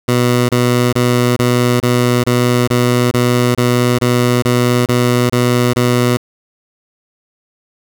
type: tone bursts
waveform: 15% pulse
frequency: 122.6 Hz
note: B2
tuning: 12 cents flat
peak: -4 dBFS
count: 14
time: 0.08-6.171 s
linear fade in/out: 5 ms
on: 410 ms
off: 27 ms
effects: none